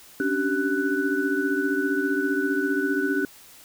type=tone cluster; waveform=sine; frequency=276.2 / 291.3 / 384.8 / 1487 Hz; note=C#4 / D4 / G4 / F#6; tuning=-6 / -14 / -32 / +8 cents; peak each=-27 dBFS; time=0.2-3.25 s; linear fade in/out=2 ms; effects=white hiss -49 dBFS RMS until 3.64 s